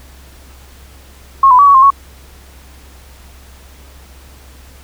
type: tone with pitch steps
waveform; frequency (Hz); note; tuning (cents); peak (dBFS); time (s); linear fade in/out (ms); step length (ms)
sine; 1084 / 1000 / 1139 / 1123 / 1059 / 1109; C#6 / B5 / C#6 / C#6 / C6 / C#6; -39 / +21 / +47 / +22 / +21 / 0; -3; 1.43-1.904; 5; 79
effects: added 66 Hz sine -38 dBFS peak until 4.83 s + pink hiss -43 dBFS RMS until 4.83 s